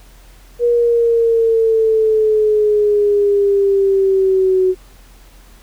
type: exponential sweep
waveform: sine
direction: down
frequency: 479.7 to 370.1 Hz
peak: -10 dBFS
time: 0.59-4.75 s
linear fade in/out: 50 ms
effects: added 43 Hz sine -41 dBFS peak until 5.62 s + pink hiss -48 dBFS RMS until 5.62 s